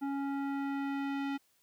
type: tone with low-pass filter sweep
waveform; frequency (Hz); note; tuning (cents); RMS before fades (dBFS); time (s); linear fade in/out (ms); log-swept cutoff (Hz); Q
square; 277.6; C#4; +3; -35; 0.01-1.38; 20; 1100 to 2900; 1.1
effects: white hiss -71 dBFS RMS until 1.62 s